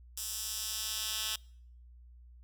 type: tone with high-pass filter sweep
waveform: 10% pulse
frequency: 217.5 Hz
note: A3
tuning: 20 cents flat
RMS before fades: -37 dBFS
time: 0.17-1.36 s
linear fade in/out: 5 ms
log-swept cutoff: 6800 to 3300 Hz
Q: 1.1
effects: noise-tail reverb RT60 0.6 s tail -25 dB re dry + added 60 Hz sine -52 dBFS peak until 2.43 s